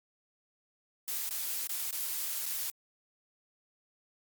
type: noise with dropouts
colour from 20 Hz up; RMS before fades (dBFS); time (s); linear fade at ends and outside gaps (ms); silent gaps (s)
blue; -35; 1.08-2.7; 0; 1.291-1.309 / 1.671-1.694 / 1.908-1.927 / 2.458-2.463
effects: Opus 48 kbps